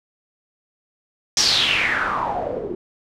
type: noise with low-pass filter sweep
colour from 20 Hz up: white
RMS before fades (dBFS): -21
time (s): 1.37-2.75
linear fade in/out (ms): 2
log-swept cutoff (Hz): 5800 to 330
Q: 5.8
effects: none